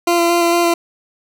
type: tone with vibrato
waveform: 20% pulse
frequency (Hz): 342.7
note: F4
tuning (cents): -33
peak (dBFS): -7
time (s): 0.07-0.74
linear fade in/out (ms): 5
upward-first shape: square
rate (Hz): 4.4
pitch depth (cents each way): 11
effects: none